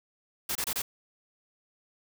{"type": "noise bursts", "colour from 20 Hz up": "white", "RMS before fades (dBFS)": -31, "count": 4, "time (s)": [0.49, 0.82], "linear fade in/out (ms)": 5, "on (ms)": 63, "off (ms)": 26, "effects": []}